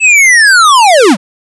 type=linear sweep; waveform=square; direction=down; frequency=2654 to 162.1 Hz; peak=-3 dBFS; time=0-1.17 s; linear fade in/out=50 ms; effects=resampled to 24000 Hz